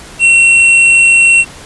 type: tone with tanh clipping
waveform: sine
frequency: 2723 Hz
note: F7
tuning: 44 cents flat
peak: -5 dBFS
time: 0.19-1.45 s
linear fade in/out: 50 ms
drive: 9 dB
effects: pink hiss -32 dBFS RMS until 1.65 s + resampled to 24000 Hz